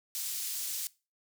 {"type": "high-pass noise", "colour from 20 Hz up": "pink", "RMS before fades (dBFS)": -36, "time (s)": [0.15, 0.87], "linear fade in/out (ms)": 0, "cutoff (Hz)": 5600, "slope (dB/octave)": 12, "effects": ["noise-tail reverb RT60 0.3 s tail -21 dB re dry"]}